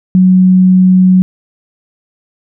sine tone, 185 Hz, F#3, in tune, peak -3 dBFS, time 0.15-1.22 s, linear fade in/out 0 ms, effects none

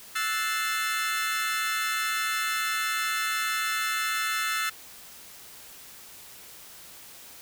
30% pulse chord, F# half-diminished seventh, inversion third, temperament equal, 1318.5 / 1480 / 1760 / 2093 Hz, E6 / F#6 / A6 / C7, 0 / 0 / 0 / 0 cents, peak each -27 / -32 / -29 / -31 dBFS, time 0.15-4.7 s, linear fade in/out 10 ms, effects white hiss -47 dBFS RMS until 7.41 s

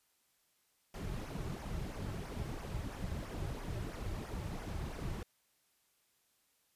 brown noise with flanger, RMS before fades -41 dBFS, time 0.94-5.23 s, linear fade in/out 2 ms, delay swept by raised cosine 0.24 to 4.24 ms, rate 3 Hz, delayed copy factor -0.65, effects white hiss -75 dBFS RMS until 6.75 s + resampled to 32000 Hz

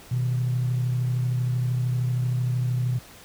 sine tone pair together, 123.47 / 156.46 Hz, B2 / D#3, 0 / +10 cents, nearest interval major third, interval 410 cents, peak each -21 / -32 dBFS, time 0.11-2.99 s, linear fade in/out 10 ms, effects tanh soft clip ceiling -16 dBFS + pink hiss -47 dBFS RMS until 3.24 s

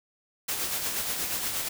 white noise with tremolo, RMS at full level -29 dBFS, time 0.48-1.69 s, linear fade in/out 10 ms, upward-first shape sine, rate 8.4 Hz, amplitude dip 40%, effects none

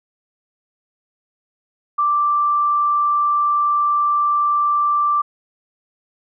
sine tone, 1174.7 Hz, D6, in tune, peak -14 dBFS, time 1.98-5.22 s, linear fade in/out 10 ms, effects none

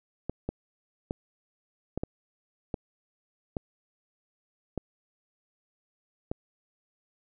clicks, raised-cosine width 2 ms, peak -17 dBFS, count 9, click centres 0.296 / 0.49 / 1.109 / 1.976 / 2.035 / 2.742 / 3.568 / 4.777 / 6.315 s, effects none

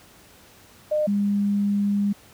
sine tone pair in turn, 607 / 202.6 Hz, D#5 / G#3, -43 / -43 cents, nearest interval octave + perfect fifth, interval 1900 cents, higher first, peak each -19 dBFS, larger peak neither, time 0.91-1.07 / 1.07-2.13 s, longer second, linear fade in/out 10 ms, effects pink hiss -51 dBFS RMS until 2.33 s + high-pass 60 Hz 12 dB/octave

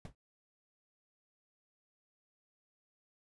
brown noise with exponential decay, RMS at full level -38 dBFS, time 0.05-0.15 s, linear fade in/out 2 ms, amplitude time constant 20 ms, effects resampled to 24000 Hz

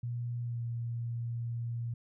sine tone with pitch glide, 120 to 117.67 Hz, B2 to A#2, -49 to +17 cents, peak -33 dBFS, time 0.03-1.94 s, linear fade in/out 5 ms, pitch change -34 cents, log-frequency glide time 0.42-0.61 s, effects none

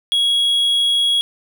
triangle tone, 3322 Hz, G#7, in tune, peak -12 dBFS, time 0.12-1.21 s, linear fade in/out 0 ms, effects none

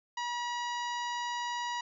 harmonic tone with a mistuned harmonic, 963 Hz, B5, 44 cents flat, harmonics 1 / 2 / 3 / 4 / 5 / 6 / 7, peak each -34 / -40 / -44 / -46 / -48 / -50 / -51 dBFS, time 0.17-1.81 s, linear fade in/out 5 ms, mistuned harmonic 7, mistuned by +23 cents, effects none

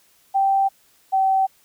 sine tone pair in turn, 781 / 768.5 Hz, G5 / G5, -7 / -35 cents, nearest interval unison, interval 28 cents, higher first, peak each -15 dBFS, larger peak neither, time 0.34-0.69 / 1.12-1.47 s, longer neither, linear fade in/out 20 ms, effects white hiss -58 dBFS RMS until 1.64 s

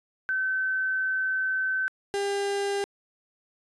sine / 35% pulse tone pair in turn, 1532 / 400.4 Hz, G6 / G4, -40 / +37 cents, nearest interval octave + major seventh, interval 2323 cents, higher first, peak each -24 dBFS, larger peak neither, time 0.29-1.88 / 2.14-2.84 s, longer first, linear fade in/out 0 ms, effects resampled to 24000 Hz

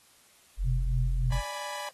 sine tone, 44.66 Hz, F1, 39 cents sharp, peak -25 dBFS, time 0.57-1.43 s, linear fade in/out 50 ms
sine tone with tremolo, 127 Hz, B2, 49 cents sharp, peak -26 dBFS, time 0.63-1.41 s, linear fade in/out 50 ms, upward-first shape sine, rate 3.4 Hz, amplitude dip 70%
sawtooth chord, G# diminished, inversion second, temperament equal, 587.3 / 830.6 / 987.8 Hz, D5 / G#5 / B5, 0 / 0 / 0 cents, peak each -37 / -37 / -34 dBFS, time 1.32-1.89 s, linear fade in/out 2 ms
effects white hiss -60 dBFS RMS until 1.93 s + AAC 32 kbps

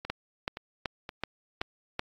two click trains, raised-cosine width 0.3 ms, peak -22 / -14 dBFS, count 4 / 6, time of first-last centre 0.05-1.613 / 0.1-1.994 s, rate 1.92 / 2.64 Hz, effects AAC 48 kbps

